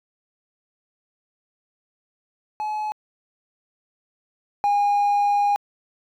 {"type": "tone pair in turn", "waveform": "triangle", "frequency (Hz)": [852, 816], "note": ["G#5", "G#5"], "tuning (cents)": [44, -31], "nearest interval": "minor second", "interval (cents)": 75, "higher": "first", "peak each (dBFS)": [-22, -14], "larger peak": "second", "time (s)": [[2.6, 2.92], [4.64, 5.56]], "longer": "second", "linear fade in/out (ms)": 0, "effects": ["tanh soft clip ceiling -11 dBFS"]}